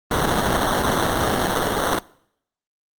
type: noise with sample-and-hold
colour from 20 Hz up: violet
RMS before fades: -20 dBFS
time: 0.11-1.99 s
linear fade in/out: 2 ms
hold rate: 2450 Hz
effects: noise-tail reverb RT60 0.7 s tail -23 dB re dry + Opus 24 kbps